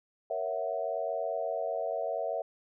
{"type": "chord", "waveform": "sine", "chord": "F# dominant seventh", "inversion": "first", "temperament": "equal", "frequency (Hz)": [466.2, 554.4, 659.3, 740], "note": ["A#4", "C#5", "E5", "F#5"], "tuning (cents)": [0, 0, 0, 0], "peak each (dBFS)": [-38, -36, -33, -38], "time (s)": [0.3, 2.42], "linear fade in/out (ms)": 5, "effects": []}